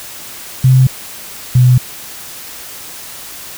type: tone pair in turn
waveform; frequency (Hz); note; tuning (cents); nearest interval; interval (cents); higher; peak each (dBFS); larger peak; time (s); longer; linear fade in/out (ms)
sine; 130 / 125.57; C3 / B2; -11 / +29; minor second; 60; first; -4; neither; 0.64-0.87 / 1.55-1.78; neither; 5
effects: white hiss -30 dBFS RMS until 3.57 s